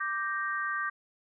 sine chord, G minor, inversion second, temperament equal, 1174.7 / 1568 / 1864.7 Hz, D6 / G6 / Bb6, 0 / 0 / 0 cents, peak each -33 / -33 / -36 dBFS, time 0-0.9 s, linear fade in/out 10 ms, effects none

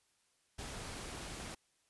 pink noise, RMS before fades -45 dBFS, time 0.58-1.55 s, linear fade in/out 10 ms, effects white hiss -75 dBFS RMS until 1.89 s + resampled to 24000 Hz

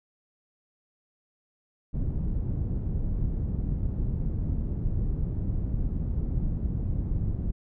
pink low-pass noise, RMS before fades -28 dBFS, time 1.93-7.52 s, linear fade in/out 20 ms, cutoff 160 Hz, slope 12 dB/octave, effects none

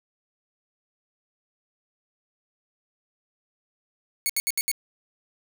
5% pulse tone bursts, 2217 Hz, C#7, in tune, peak -12 dBFS, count 5, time 4.26-4.715 s, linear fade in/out 0 ms, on 35 ms, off 70 ms, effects none

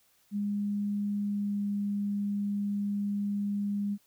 sine tone with pitch glide, 204.3 to 203 Hz, G#3 to G#3, -28 to -39 cents, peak -28 dBFS, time 0.31-3.98 s, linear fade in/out 50 ms, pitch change -11 cents, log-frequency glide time 1.19-1.64 s, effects white hiss -67 dBFS RMS until 4.06 s

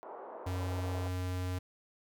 pink band-pass noise, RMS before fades -46 dBFS, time 0.03-1.08 s, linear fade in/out 0 ms, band 420 to 1000 Hz, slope 24 dB/octave
square tone, 91.2 Hz, F#2, 24 cents flat, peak -34 dBFS, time 0.46-1.59 s, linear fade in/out 10 ms
effects none

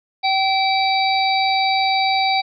harmonic tone, 771 Hz, G5, 29 cents flat, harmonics 1 / 3 / 5 / 6, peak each -17 / -22 / -24 / -25 dBFS, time 0.23-2.42 s, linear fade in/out 20 ms, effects none

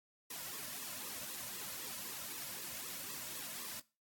white noise with flanger, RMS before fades -45 dBFS, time 0.3-3.8 s, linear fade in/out 5 ms, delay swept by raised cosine 1.3 to 2.6 ms, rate 3.9 Hz, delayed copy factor -0.85, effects noise-tail reverb RT60 0.3 s tail -20 dB re dry + AAC 64 kbps

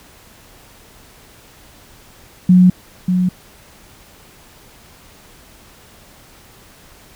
sine tone with echo, 181.9 Hz, F#3, 29 cents flat, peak -5 dBFS, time 2.49-2.7 s, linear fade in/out 5 ms, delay 590 ms, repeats 1, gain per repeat -7 dB, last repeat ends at 3.29 s, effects pink hiss -45 dBFS RMS until 7.15 s

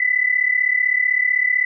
sine tone pair together, 1980.2 / 2016 Hz, B6 / B6, +4 / +35 cents, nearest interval unison, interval 31 cents, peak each -18 dBFS, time 0-1.65 s, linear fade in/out 5 ms, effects none

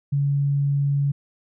sine tone, 141.3 Hz, C#3, 34 cents sharp, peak -18 dBFS, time 0.12-1.12 s, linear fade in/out 10 ms, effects none

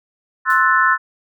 sine chord, F# half-diminished seventh, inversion second, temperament equal with one note detuned, 1053.2 / 1318.5 / 1480 / 1760 Hz, C6 / E6 / F#6 / A6, +11 / 0 / 0 / 0 cents, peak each -17 dBFS, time 0.45-0.98 s, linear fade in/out 50 ms
white noise with exponential decay, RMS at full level -37 dBFS, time 0.5-0.75 s, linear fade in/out 1 ms, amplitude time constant 54 ms
effects none

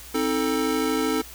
square chord, A diminished, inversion first, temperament just, 264 / 316.8 / 440 Hz, C4 / Eb4 / A4, +16 / +31 / 0 cents, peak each -27 dBFS, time 0.14-1.22 s, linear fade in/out 10 ms, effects added 60 Hz sine -46 dBFS peak until 1.34 s + white hiss -43 dBFS RMS until 1.34 s

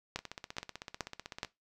two click trains, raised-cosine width 0.2 ms, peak -17 / -24 dBFS, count 4 / 21, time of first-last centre 0.16-1.431 / 0.19-1.448 s, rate 2.36 / 15.9 Hz, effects noise-tail reverb RT60 0.2 s tail -19 dB re dry

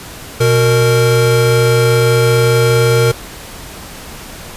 square tone pair together, 122.71 / 462.5 Hz, B2 / A#4, -11 / -14 cents, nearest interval octave + major seventh, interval 2297 cents, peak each -12 dBFS, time 0.4-3.12 s, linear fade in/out 10 ms, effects pink hiss -31 dBFS RMS until 4.56 s + resampled to 32000 Hz

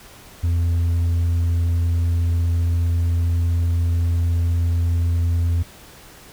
triangle tone with hard clipping, 85 Hz, F2, 46 cents flat, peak -15 dBFS, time 0.43-5.63 s, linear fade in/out 10 ms, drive 1 dB, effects pink hiss -44 dBFS RMS until 6.32 s

